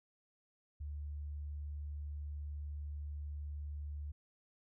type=tone; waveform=sine; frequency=73.42 Hz; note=D2; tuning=in tune; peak=-40 dBFS; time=0.8-4.12 s; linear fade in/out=10 ms; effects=none